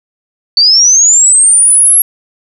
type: linear sweep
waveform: sine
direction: up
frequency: 4478 to 11360 Hz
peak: -3 dBFS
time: 0.57-2.02 s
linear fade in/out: 2 ms
effects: none